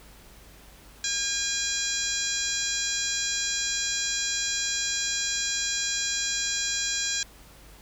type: harmonic tone with a mistuned harmonic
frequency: 810 Hz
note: G#5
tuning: 43 cents flat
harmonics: 2 / 3 / 4 / 5 / 6 / 7 / 8 / 9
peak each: -34 / -37 / -35 / -34 / -36 / -33 / -36 / -31 dBFS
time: 1.04-7.23 s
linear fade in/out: 2 ms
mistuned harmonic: 4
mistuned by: +23 cents
effects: added 50 Hz sine -52 dBFS peak until 7.81 s + pink hiss -52 dBFS RMS until 7.81 s